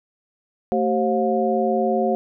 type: tone cluster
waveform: sine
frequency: 223.8 / 384.9 / 534 / 712 Hz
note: A3 / G4 / C5 / F5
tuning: +30 / -32 / +35 / +33 cents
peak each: -23 dBFS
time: 0.72-2.15 s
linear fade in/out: 0 ms
effects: none